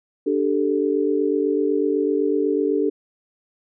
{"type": "chord", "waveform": "sine", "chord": "D suspended fourth", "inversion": "none", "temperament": "equal", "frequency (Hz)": [293.7, 392, 440], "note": ["D4", "G4", "A4"], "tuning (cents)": [0, 0, 0], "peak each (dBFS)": -22, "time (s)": [0.26, 2.9], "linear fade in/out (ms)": 10, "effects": []}